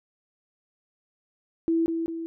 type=tone with echo; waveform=sine; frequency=329.6 Hz; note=E4; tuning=in tune; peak=-20 dBFS; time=1.68-1.86 s; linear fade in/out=0 ms; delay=200 ms; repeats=2; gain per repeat=-5 dB; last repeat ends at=2.26 s; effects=none